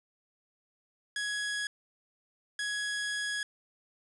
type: tone bursts at uneven times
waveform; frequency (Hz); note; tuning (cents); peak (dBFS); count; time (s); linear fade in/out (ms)
sawtooth; 1671; G#6; +10; -28; 2; 1.16-1.67 / 2.59-3.43; 2
effects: resampled to 24000 Hz + 9-bit